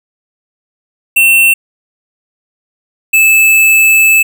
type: tone pair in turn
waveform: square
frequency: 2700 / 2619 Hz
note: E7 / E7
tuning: +41 / -12 cents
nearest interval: minor second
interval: 53 cents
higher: first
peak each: -5 dBFS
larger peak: neither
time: 1.16-1.54 / 3.13-4.23 s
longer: second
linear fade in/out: 10 ms
effects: none